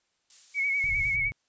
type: noise with tremolo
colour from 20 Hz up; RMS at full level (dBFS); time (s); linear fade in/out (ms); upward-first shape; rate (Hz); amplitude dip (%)
violet; -43; 0.3-1.16; 2; sine; 4.3; 30
type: tone with vibrato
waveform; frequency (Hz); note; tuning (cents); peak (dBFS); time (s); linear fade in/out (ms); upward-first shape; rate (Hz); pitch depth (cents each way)
sine; 2226; C#7; +7; -24; 0.54-1.32; 50; sine; 9.8; 46
type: low-pass noise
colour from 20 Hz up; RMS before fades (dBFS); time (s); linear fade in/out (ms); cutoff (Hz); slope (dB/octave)
pink; -38; 0.84-1.32; 0; 140; 48
effects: white hiss -74 dBFS RMS until 1.48 s + resampled to 16000 Hz